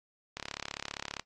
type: click train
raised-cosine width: 0.2 ms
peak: -19 dBFS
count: 30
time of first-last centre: 0.37-1.196 s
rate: 35.1 Hz
effects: noise-tail reverb RT60 0.1 s tail -18 dB re dry + AAC 32 kbps